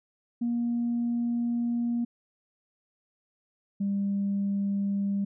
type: tone pair in turn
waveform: sine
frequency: 237.1 / 199.38 Hz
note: A#3 / G3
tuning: +30 / +30 cents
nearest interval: minor third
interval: 300 cents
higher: first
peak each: -24 dBFS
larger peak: neither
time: 0.41-2.05 / 3.8-5.25 s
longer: first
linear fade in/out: 10 ms
effects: tanh soft clip ceiling -21 dBFS